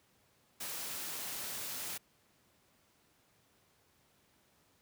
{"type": "noise", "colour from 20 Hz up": "white", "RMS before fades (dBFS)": -41, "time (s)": [0.6, 1.98], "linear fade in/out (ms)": 10, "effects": ["pink hiss -70 dBFS RMS until 4.81 s", "high-pass 80 Hz 12 dB/octave"]}